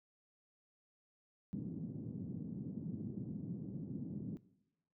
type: band-pass noise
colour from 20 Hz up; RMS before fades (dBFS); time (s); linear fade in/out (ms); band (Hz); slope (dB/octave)
white; -44; 1.53-4.37; 0; 120 to 240; 24
effects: noise-tail reverb RT60 0.9 s tail -19 dB re dry